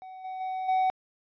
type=tone with level steps; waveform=triangle; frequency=751 Hz; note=F#5; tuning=26 cents sharp; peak=-39 / -32 / -28 / -20 dBFS; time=0.02-0.9 s; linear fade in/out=0 ms; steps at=0.24 / 0.4 / 0.68 s; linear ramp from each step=10 ms; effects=resampled to 11025 Hz